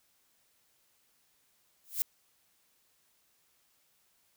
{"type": "noise with exponential growth", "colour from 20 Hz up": "violet", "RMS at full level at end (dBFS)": -26, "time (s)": [1.84, 2.02], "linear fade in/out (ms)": 0, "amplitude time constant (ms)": 37, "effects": ["white hiss -71 dBFS RMS until 4.36 s"]}